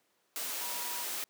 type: tone in noise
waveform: sine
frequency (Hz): 964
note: B5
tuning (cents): -42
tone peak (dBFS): -44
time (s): 0.61-1.04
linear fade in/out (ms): 0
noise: white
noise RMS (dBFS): -37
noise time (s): 0.36-1.24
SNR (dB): -10
effects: pink hiss -73 dBFS RMS until 1.29 s + high-pass 300 Hz 12 dB/octave